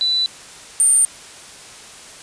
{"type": "tone pair in turn", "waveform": "sine", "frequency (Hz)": [3979, 8933], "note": ["B7", "C#9"], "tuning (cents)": [12, 12], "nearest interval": "octave + major second", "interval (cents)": 1400, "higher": "second", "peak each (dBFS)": [-15, -10], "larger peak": "second", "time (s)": [[0.01, 0.26], [0.8, 1.05]], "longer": "neither", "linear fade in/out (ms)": 0, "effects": ["white hiss -39 dBFS RMS until 2.22 s", "resampled to 22050 Hz"]}